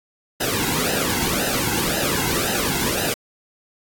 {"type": "noise with flanger", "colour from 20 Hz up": "pink", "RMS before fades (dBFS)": -22, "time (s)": [0.4, 3.14], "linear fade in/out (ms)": 10, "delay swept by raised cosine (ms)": [0.88, 1.69], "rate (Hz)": 1.9, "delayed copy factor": -0.85, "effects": ["AAC 64 kbps"]}